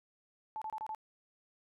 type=tone bursts; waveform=sine; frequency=870 Hz; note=A5; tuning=20 cents flat; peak=-37 dBFS; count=5; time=0.56-0.948 s; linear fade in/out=0 ms; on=56 ms; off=27 ms; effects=none